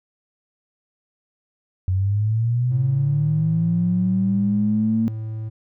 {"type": "linear sweep", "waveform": "sine", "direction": "up", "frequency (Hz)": [91.1, 227.6], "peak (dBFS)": -17, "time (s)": [1.88, 5.08], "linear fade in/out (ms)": 0}
{"type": "tone", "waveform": "triangle", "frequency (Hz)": 110, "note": "A2", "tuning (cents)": 0, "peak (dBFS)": -24, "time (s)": [2.7, 5.5], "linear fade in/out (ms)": 20}
{"effects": []}